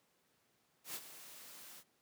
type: noise with ADSR envelope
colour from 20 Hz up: white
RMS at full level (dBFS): -42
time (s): 0.84-1.84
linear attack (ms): 110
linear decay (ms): 46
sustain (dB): -12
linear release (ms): 61
effects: pink hiss -75 dBFS RMS until 2.01 s + high-pass 150 Hz 12 dB/octave